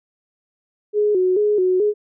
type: tone with vibrato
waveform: sine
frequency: 392.6 Hz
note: G4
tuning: 3 cents sharp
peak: -14 dBFS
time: 0.93-1.94 s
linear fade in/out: 50 ms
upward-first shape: square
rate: 2.3 Hz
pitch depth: 110 cents each way
effects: none